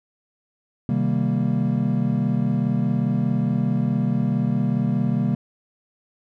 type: chord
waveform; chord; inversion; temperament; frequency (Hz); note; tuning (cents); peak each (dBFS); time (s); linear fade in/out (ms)
triangle; C minor seventh; none; equal; 130.81 / 155.56 / 196 / 233.1; C3 / Eb3 / G3 / Bb3; 0 / 0 / 0 / 0; -22 / -24 / -22 / -22; 0.89-5.35; 2
effects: none